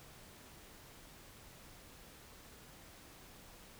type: silence
effects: pink hiss -57 dBFS RMS until 3.79 s